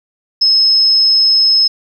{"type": "tone", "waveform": "sine", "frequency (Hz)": 5180, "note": "E8", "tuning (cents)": -31, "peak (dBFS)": -7, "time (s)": [0.41, 1.68], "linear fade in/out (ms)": 10, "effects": ["8-bit"]}